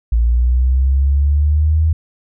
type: linear sweep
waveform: sine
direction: up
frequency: 56.5 to 80.5 Hz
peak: -10 dBFS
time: 0.12-1.93 s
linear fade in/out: 5 ms
effects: none